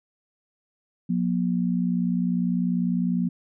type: tone pair together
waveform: sine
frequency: 179.35 / 239.4 Hz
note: F3 / A#3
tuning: +46 / +46 cents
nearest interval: perfect fourth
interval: 500 cents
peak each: -23 / -25 dBFS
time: 1.09-3.29 s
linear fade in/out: 10 ms
effects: none